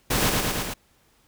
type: noise with echo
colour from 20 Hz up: pink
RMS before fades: -23 dBFS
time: 0.1-0.3 s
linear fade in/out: 10 ms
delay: 110 ms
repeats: 4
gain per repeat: -2 dB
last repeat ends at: 0.74 s
effects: pink hiss -62 dBFS RMS until 1.27 s